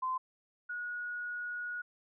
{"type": "tone pair in turn", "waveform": "sine", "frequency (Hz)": [1031, 1453], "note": ["C6", "F#6"], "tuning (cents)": [-26, -32], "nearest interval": "tritone", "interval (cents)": 594, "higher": "second", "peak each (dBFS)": [-31, -36], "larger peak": "first", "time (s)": [[0.02, 0.18], [0.69, 1.82]], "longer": "second", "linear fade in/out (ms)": 10, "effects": []}